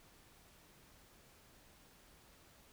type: silence
effects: pink hiss -64 dBFS RMS until 2.72 s